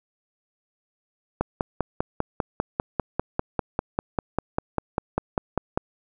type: click train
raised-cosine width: 1 ms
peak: -8 dBFS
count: 23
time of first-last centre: 1.41-5.775 s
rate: 5.04 Hz
effects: none